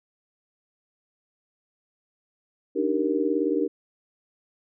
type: chord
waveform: sine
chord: Eb major seventh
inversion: third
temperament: just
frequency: 291.7 / 311.1 / 388.9 / 466.7 Hz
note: D4 / Eb4 / G4 / Bb4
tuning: -12 / 0 / -14 / +2 cents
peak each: -27 dBFS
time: 2.75-3.68 s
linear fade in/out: 20 ms
effects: none